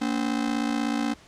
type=ring-modulated tone; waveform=45% pulse; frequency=258.8 Hz; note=C4; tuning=19 cents flat; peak=-21 dBFS; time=0.01-1.14 s; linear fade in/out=10 ms; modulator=28.2 Hz; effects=pink hiss -52 dBFS RMS until 1.27 s + low-pass 7000 Hz 12 dB/octave